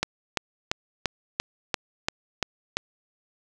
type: click train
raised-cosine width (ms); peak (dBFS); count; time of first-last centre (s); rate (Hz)
0.2; -6; 9; 0.03-2.77; 2.92
effects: none